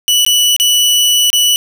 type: tone with dropouts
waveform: sawtooth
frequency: 2958 Hz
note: F#7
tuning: 1 cent flat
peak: -5 dBFS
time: 0.08-1.56 s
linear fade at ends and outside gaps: 0 ms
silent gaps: 0.25-0.264 / 0.564-0.599 / 1.302-1.33 s
effects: none